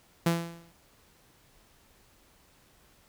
sawtooth tone with exponential decay, 168.6 Hz, E3, 39 cents sharp, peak -17 dBFS, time 0.26-0.72 s, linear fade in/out 5 ms, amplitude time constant 99 ms, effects pink hiss -62 dBFS RMS until 3.08 s

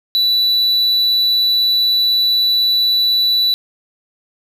triangle tone, 3958 Hz, B7, 3 cents sharp, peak -10 dBFS, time 0.15-3.54 s, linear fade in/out 0 ms, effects 7-bit

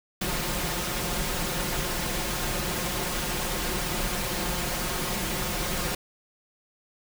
pink noise with comb filter, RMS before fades -29 dBFS, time 0.21-5.95 s, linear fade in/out 5 ms, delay 5.6 ms, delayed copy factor +0.6, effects none

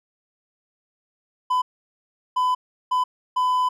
triangle tone bursts at uneven times, 1005 Hz, B5, 30 cents sharp, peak -16 dBFS, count 4, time 1.5-1.62 / 2.36-2.55 / 2.91-3.04 / 3.36-3.69 s, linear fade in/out 10 ms, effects none

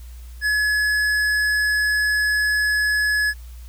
sine tone with tanh clipping, 1698 Hz, G#6, 38 cents sharp, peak -19 dBFS, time 0.41-3.34 s, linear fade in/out 50 ms, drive 13 dB, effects added 60 Hz sine -35 dBFS peak until 3.68 s + white hiss -52 dBFS RMS until 3.68 s

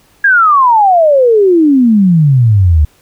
sine exponential sweep, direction down, 1661.2 to 72.3 Hz, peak -4 dBFS, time 0.24-2.85 s, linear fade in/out 5 ms, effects pink hiss -49 dBFS RMS until 3.01 s

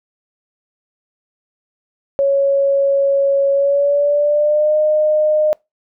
sine tone with pitch glide, 554.4 to 611.6 Hz, C#5 to D#5, 0 to -30 cents, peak -11 dBFS, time 2.19-5.53 s, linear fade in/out 0 ms, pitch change +170 cents, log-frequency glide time 3.52-4.77 s, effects noise-tail reverb RT60 0.2 s tail -25 dB re dry

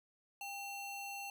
square ring-modulated tone, 1760 Hz, A6, in tune, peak -40 dBFS, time 0.41-1.3 s, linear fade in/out 2 ms, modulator 961 Hz, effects none

